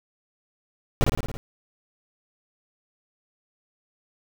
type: noise with echo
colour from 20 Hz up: brown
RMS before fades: -17 dBFS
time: 1.01-1.04 s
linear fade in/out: 0 ms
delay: 55 ms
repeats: 6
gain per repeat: -3 dB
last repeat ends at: 1.37 s
effects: none